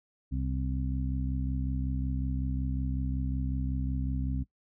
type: harmonic tone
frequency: 65.41 Hz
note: C2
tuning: in tune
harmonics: 1 / 2 / 3 / 4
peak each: -31 / -34 / -41 / -37 dBFS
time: 0.31-4.44 s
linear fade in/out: 20 ms
effects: noise-tail reverb RT60 0.1 s tail -18 dB re dry